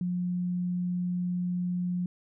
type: tone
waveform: sine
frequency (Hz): 178.5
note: F3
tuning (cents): +38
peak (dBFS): -27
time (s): 0.01-2.06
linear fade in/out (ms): 2
effects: none